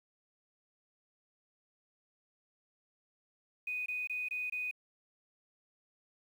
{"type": "tone bursts", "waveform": "sine", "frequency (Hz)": 2489, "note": "D#7", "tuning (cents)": 0, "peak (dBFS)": -34, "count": 5, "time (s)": [3.67, 4.712], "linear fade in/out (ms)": 5, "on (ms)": 190, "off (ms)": 23, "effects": ["10-bit"]}